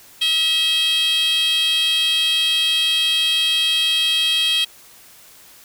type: tone with high-pass filter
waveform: 10% pulse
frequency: 646 Hz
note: E5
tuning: 35 cents flat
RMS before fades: -18 dBFS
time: 0.21-4.65 s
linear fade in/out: 10 ms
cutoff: 3200 Hz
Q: 5.3
effects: white hiss -46 dBFS RMS until 5.64 s